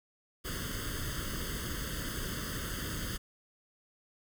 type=noise with comb filter; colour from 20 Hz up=pink; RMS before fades=-37 dBFS; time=0.44-3.18 s; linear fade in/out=20 ms; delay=0.62 ms; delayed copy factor=+0.95; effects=none